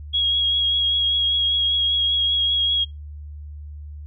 sine tone with vibrato, 3300 Hz, G#7, 12 cents flat, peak -17 dBFS, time 0.13-2.85 s, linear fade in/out 20 ms, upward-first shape triangle, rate 5.1 Hz, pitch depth 21 cents each way, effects noise-tail reverb RT60 0.2 s tail -24 dB re dry + added 74 Hz sine -33 dBFS peak until 4.06 s

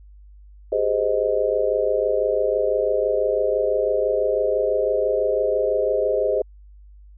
sine chord, Ab major seventh, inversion third, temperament just, 389.3 / 415.3 / 519.1 / 623 Hz, G4 / Ab4 / C5 / Eb5, -12 / 0 / -14 / +2 cents, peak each -28 / -23 / -22 / -23 dBFS, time 0.72-6.42 s, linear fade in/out 5 ms, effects added 50 Hz sine -43 dBFS peak until 7.17 s

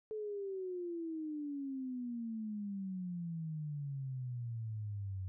sine exponential sweep, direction down, 436.4 to 92.5 Hz, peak -38 dBFS, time 0.11-5.28 s, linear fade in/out 0 ms, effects none

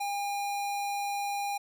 square tone, 808 Hz, G#5, 48 cents flat, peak -31 dBFS, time 0-1.58 s, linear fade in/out 10 ms, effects none

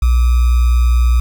sine tone with sample-and-hold, 60.3 Hz, B1, 41 cents flat, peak -8 dBFS, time 0.02-1.2 s, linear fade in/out 5 ms, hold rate 1225 Hz, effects none

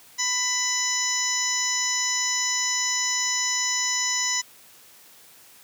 harmonic tone with a mistuned harmonic, 995 Hz, B5, 13 cents sharp, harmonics 1 / 2 / 3 / 4 / 5 / 6 / 7, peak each -34 / -29 / -36 / -34 / -29 / -28 / -28 dBFS, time 0.18-4.42 s, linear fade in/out 20 ms, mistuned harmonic 5, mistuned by +84 cents, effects white hiss -51 dBFS RMS until 5.63 s + high-pass 100 Hz 12 dB/octave

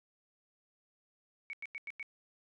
sine tone bursts, 2239 Hz, C#7, 17 cents sharp, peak -39 dBFS, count 5, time 1.5-2.028 s, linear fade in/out 0 ms, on 32 ms, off 92 ms, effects resampled to 22050 Hz

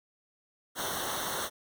pink noise with comb filter, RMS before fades -34 dBFS, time 0.75-1.5 s, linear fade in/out 50 ms, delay 0.41 ms, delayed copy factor -0.9, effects none

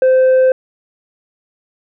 sine tone with tanh clipping, 518 Hz, C5, 17 cents flat, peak -8 dBFS, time 0.02-0.52 s, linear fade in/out 2 ms, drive 3 dB, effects none

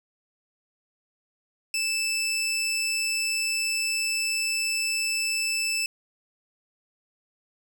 20% pulse tone, 2637 Hz, E7, in tune, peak -20 dBFS, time 1.74-5.86 s, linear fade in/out 2 ms, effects none

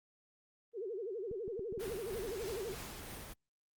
sine tone with vibrato, 419.8 Hz, G#4, 19 cents sharp, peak -38 dBFS, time 0.73-2.76 s, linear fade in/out 50 ms, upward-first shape sine, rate 12 Hz, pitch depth 230 cents each way
clicks, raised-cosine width 3 ms, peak -34 dBFS, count 7, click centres 1.313 / 1.479 / 1.594 / 1.725 / 1.777 / 1.879 / 2.252 s
pink noise with tremolo, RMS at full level -45 dBFS, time 1.79-3.34 s, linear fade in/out 20 ms, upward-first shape triangle, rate 3.2 Hz, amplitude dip 35%
effects Opus 32 kbps

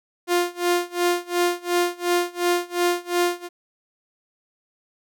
sawtooth tone with tremolo, 351.3 Hz, F4, 10 cents sharp, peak -13 dBFS, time 0.27-3.49 s, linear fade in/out 50 ms, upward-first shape sine, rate 2.8 Hz, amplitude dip 95%, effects none

